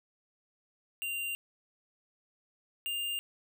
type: tone pair in turn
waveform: square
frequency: 2780 / 2803 Hz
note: F7 / F7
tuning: -9 / +6 cents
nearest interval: unison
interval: 15 cents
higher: second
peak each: -34 / -33 dBFS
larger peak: second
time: 1.02-1.35 / 2.86-3.19 s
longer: neither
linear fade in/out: 0 ms
effects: none